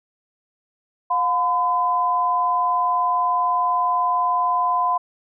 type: tone pair together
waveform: sine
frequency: 714 / 1013 Hz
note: F5 / B5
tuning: +38 / +44 cents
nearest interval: tritone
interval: 606 cents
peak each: -23 / -18 dBFS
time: 1.1-4.98 s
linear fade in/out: 10 ms
effects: none